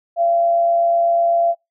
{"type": "tone with frequency modulation", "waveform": "sine", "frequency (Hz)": 682, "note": "F5", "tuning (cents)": -41, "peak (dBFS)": -13, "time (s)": [0.16, 1.55], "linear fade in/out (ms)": 50, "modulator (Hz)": 108, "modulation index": 0.22, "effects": ["noise-tail reverb RT60 0.2 s tail -24 dB re dry"]}